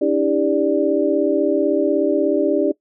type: tone cluster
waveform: sine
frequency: 285.8 / 322.1 / 399.2 / 586 Hz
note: D4 / E4 / G4 / D5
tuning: -47 / -40 / +32 / -4 cents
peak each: -20 dBFS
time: 0.01-2.72 s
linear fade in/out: 10 ms
effects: noise-tail reverb RT60 0.1 s tail -20 dB re dry